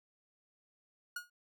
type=tone with exponential decay; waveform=45% pulse; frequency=1441 Hz; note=F#6; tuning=46 cents flat; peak=-35 dBFS; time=1.16-1.3 s; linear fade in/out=5 ms; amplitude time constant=30 ms; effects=none